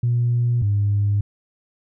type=tone pair in turn; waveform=sine; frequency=120 / 102.02 Hz; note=B2 / G#2; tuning=-49 / -30 cents; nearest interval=minor third; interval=281 cents; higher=first; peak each=-15 dBFS; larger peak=neither; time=0.03-0.62 / 0.62-1.21 s; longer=neither; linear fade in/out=5 ms; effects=tanh soft clip ceiling -12 dBFS